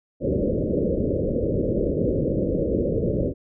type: low-pass noise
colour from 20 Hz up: white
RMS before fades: -23 dBFS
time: 0.2-3.34 s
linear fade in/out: 50 ms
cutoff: 570 Hz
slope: 96 dB/octave
effects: none